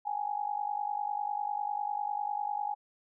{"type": "tone with amplitude modulation", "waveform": "sine", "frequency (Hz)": 828, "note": "G#5", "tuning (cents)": -5, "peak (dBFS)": -27, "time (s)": [0.05, 2.75], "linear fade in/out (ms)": 20, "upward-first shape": "sine", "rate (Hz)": 50, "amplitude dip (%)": 85, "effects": []}